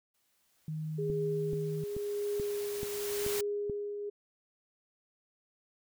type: noise with exponential growth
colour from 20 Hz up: white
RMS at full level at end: -36 dBFS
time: 0.14-3.41 s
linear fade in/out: 5 ms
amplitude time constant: 710 ms
type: tone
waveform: sine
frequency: 155.8 Hz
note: D#3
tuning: 3 cents sharp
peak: -34 dBFS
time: 0.68-1.84 s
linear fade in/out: 2 ms
type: tone with tremolo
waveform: sine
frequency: 410.7 Hz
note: G#4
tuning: 19 cents flat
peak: -30 dBFS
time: 0.98-4.1 s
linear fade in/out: 10 ms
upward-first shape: triangle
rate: 0.92 Hz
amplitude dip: 50%
type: click train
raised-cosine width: 3 ms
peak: -26 dBFS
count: 7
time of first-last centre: 1.1-3.697 s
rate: 2.31 Hz
effects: none